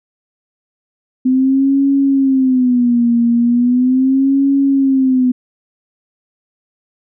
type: tone with vibrato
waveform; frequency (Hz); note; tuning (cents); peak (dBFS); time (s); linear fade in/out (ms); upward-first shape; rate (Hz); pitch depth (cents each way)
sine; 254.9; C4; -45; -9; 1.25-5.32; 10; sine; 0.38; 140
effects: none